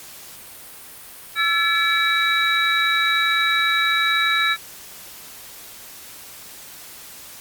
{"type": "tone cluster", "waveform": "sine", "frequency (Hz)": [1335, 1716, 2296, 3863], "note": ["E6", "A6", "D7", "B7"], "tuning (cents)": [22, -44, -40, -39], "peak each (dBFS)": -22, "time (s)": [1.35, 4.57], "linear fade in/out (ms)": 50, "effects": ["white hiss -40 dBFS RMS until 7.4 s", "Opus 48 kbps"]}